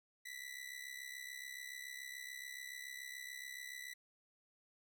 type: ring-modulated tone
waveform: sawtooth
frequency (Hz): 1977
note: B6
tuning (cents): +1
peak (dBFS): -40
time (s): 0.25-3.94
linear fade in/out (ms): 10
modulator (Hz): 33.5
effects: none